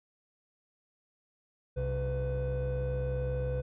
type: tone cluster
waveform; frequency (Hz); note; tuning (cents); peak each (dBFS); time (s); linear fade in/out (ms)
triangle; 64.1 / 131.5 / 501; C2 / C3 / B4; -35 / +9 / +25; -31; 1.76-3.62; 20
effects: tanh soft clip ceiling -24 dBFS + resampled to 8000 Hz